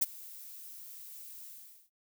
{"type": "noise with ADSR envelope", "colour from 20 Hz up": "violet", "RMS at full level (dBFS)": -25, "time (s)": [0.01, 1.9], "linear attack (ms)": 13, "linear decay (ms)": 26, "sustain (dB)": -23, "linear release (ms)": 430, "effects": ["noise-tail reverb RT60 0.1 s tail -21 dB re dry"]}